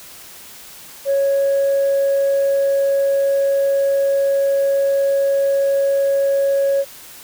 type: tone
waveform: sine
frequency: 553 Hz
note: C#5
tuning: 4 cents flat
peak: -12 dBFS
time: 1.05-6.85 s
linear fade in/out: 50 ms
effects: tanh soft clip ceiling -11 dBFS + white hiss -39 dBFS RMS until 7.23 s